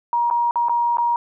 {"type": "tone with dropouts", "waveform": "sine", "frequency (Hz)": 948, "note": "A#5", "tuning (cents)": 29, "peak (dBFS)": -16, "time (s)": [0.13, 1.16], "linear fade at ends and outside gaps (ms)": 1, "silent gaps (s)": [[0.301, 0.31], [0.51, 0.557], [0.685, 0.695], [0.971, 0.983]], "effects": []}